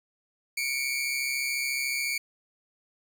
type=tone pair together; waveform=sawtooth; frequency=2217 / 2351 Hz; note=C#7 / D7; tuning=0 / +1 cents; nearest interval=minor second; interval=101 cents; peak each=-27 dBFS; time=0.57-2.18 s; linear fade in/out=5 ms; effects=none